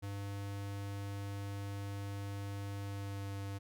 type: tone with pitch glide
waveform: square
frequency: 100 to 99.14 Hz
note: G2 to G2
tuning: +35 to +20 cents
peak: -40 dBFS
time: 0.02-3.59 s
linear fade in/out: 20 ms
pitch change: -15 cents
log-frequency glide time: 2.79-3.35 s
effects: none